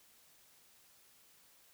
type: silence
effects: white hiss -65 dBFS RMS until 1.73 s